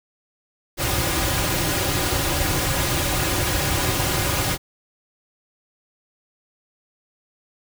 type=noise with comb filter; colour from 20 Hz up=pink; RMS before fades=-22 dBFS; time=0.77-4.58 s; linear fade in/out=50 ms; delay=4.5 ms; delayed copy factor=-0.7; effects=none